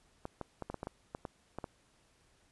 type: clicks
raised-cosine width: 1 ms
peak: -25 dBFS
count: 11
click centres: 0.254 / 0.413 / 0.623 / 0.7 / 0.743 / 0.831 / 0.871 / 1.149 / 1.252 / 1.586 / 1.642 s
effects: pink hiss -69 dBFS RMS until 2.51 s + resampled to 24000 Hz